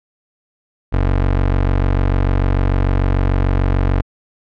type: tone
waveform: 25% pulse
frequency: 46.75 Hz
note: F#1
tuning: 19 cents sharp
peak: -9 dBFS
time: 0.92-4.02 s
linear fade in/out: 20 ms
effects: low-pass 2000 Hz 12 dB/octave